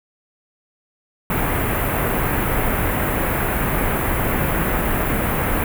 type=band-stop noise; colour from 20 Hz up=pink; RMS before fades=-20 dBFS; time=1.3-5.64 s; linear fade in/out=2 ms; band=2300 to 12000 Hz; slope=24 dB/octave; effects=none